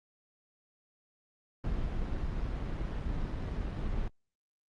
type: noise with amplitude modulation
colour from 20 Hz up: brown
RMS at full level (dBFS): -32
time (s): 1.64-4.08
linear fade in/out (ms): 2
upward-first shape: sine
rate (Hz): 180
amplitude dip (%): 30
effects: low-pass 4000 Hz 12 dB/octave + Opus 24 kbps